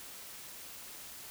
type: silence
effects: white hiss -48 dBFS RMS until 1.3 s